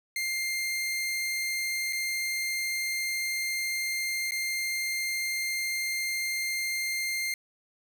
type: tone with dropouts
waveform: sawtooth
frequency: 2106 Hz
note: C7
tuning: 11 cents sharp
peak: -25 dBFS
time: 0.16-7.34 s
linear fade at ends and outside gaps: 2 ms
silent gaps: 1.926-1.93 / 4.309-4.319 s
effects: none